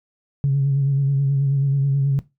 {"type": "tone with vibrato", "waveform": "sine", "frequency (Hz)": 138.5, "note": "C#3", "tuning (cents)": -1, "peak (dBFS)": -14, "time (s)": [0.44, 2.19], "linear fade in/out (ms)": 0, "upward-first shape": "sine", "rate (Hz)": 9.3, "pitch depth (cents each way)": 33, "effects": ["noise-tail reverb RT60 0.2 s tail -17 dB re dry", "tanh soft clip ceiling -11 dBFS"]}